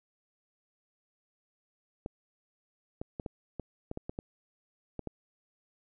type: clicks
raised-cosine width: 2 ms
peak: -23 dBFS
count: 11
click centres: 2.061 / 3.015 / 3.198 / 3.262 / 3.597 / 3.914 / 3.974 / 4.095 / 4.189 / 4.993 / 5.073 s
effects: none